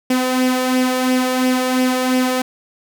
sawtooth tone with flanger, 255.1 Hz, C4, 44 cents flat, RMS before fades -17 dBFS, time 0.1-2.42 s, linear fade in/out 5 ms, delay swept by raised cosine 0.36 to 1.76 ms, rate 2.9 Hz, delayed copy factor +0.5, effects none

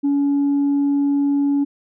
sine tone, 282.9 Hz, C#4, 35 cents sharp, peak -13 dBFS, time 0.03-1.65 s, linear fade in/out 20 ms, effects tanh soft clip ceiling -13 dBFS

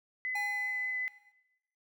sine tone with vibrato, 2014 Hz, B6, 33 cents sharp, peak -32 dBFS, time 0.25-1.08 s, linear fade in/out 0 ms, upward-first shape triangle, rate 5.1 Hz, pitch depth 9 cents each way
square tone with exponential decay, 823 Hz, G#5, 16 cents flat, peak -36 dBFS, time 0.35-1.32 s, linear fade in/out 5 ms, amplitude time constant 210 ms
effects noise-tail reverb RT60 0.9 s tail -17 dB re dry

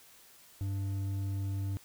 triangle tone with hard clipping, 98 Hz, G2, in tune, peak -33 dBFS, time 0.61-1.77 s, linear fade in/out 0 ms, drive 9 dB, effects white hiss -58 dBFS RMS until 1.84 s

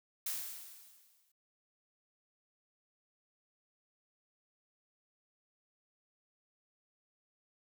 blue noise with exponential decay, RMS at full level -36 dBFS, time 0.26-1.32 s, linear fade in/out 5 ms, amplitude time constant 230 ms, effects none

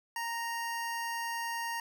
25% pulse tone, 930 Hz, A#5, 4 cents flat, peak -30 dBFS, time 0.16-1.8 s, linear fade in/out 2 ms, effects none

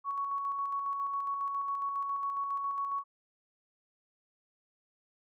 sine tone with tremolo, 1115 Hz, C#6, 10 cents sharp, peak -30 dBFS, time 0.04-3.04 s, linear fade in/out 50 ms, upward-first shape square, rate 7.3 Hz, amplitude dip 30%, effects none

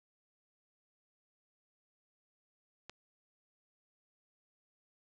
click, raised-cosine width 0.2 ms, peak -28 dBFS, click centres 2.896 s, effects low-pass 7000 Hz 12 dB/octave

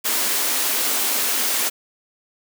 white high-pass noise, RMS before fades -21 dBFS, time 0.04-1.7 s, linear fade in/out 20 ms, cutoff 220 Hz, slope 48 dB/octave, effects none

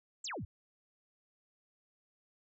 sine exponential sweep, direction down, 8480 to 69.3 Hz, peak -38 dBFS, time 0.24-0.45 s, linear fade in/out 5 ms, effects none

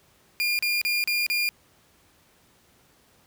30% pulse tone bursts, 2412 Hz, D7, 46 cents sharp, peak -20 dBFS, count 5, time 0.4-1.49 s, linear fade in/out 0 ms, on 190 ms, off 35 ms, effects pink hiss -60 dBFS RMS until 3.26 s + high-pass 60 Hz 12 dB/octave

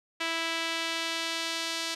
sawtooth tone with band-pass filter sweep, 329.6 Hz, E4, in tune, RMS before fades -32 dBFS, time 0.2-1.95 s, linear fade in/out 10 ms, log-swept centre 2700 to 4400 Hz, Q 1.2, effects resampled to 32000 Hz

